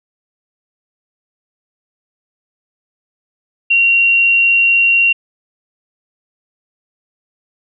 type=tone; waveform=sine; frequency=2752 Hz; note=F7; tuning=26 cents flat; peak=-8 dBFS; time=3.7-5.13 s; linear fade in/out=10 ms; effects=none